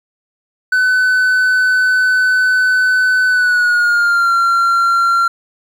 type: tone with pitch glide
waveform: triangle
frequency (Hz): 1507 to 1374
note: F#6 to F6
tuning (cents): +31 to -29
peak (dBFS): -8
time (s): 0.72-5.28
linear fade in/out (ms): 5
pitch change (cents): -160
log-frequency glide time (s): 3.27-4.32
effects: 8-bit